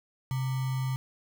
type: tone with sample-and-hold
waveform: sine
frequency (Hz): 130.81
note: C3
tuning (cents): 0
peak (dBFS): -27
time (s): 0.31-0.96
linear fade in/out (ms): 0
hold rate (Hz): 1050
effects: none